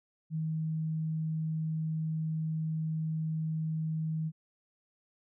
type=tone; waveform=sine; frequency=158.5 Hz; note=D#3; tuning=32 cents sharp; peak=-30 dBFS; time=0.3-4.32 s; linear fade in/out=50 ms; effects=none